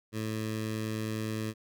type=tone with notch filter; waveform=15% pulse; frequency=109.5 Hz; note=A2; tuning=8 cents flat; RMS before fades=-34 dBFS; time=0.12-1.54 s; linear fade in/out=50 ms; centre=860 Hz; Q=1.4; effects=none